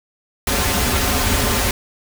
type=noise with comb filter; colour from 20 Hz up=pink; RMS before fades=-18 dBFS; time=0.47-1.71 s; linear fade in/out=2 ms; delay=6.2 ms; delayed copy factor=-0.8; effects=none